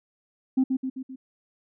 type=tone with echo; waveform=sine; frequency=261.6 Hz; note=C4; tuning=in tune; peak=-16 dBFS; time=0.57-0.64 s; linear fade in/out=10 ms; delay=130 ms; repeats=4; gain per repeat=-5 dB; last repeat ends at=1.16 s; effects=tanh soft clip ceiling -15 dBFS